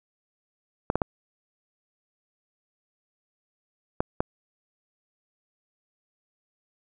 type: clicks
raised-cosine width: 1 ms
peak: -9 dBFS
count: 5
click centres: 0.901 / 0.956 / 1.018 / 4.005 / 4.205 s
effects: none